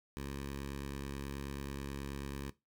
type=tone with notch filter; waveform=10% pulse; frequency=69.3 Hz; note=C#2; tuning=in tune; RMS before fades=-42 dBFS; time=0.17-2.5 s; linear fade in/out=0 ms; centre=690 Hz; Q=1.6; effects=noise-tail reverb RT60 0.2 s tail -17 dB re dry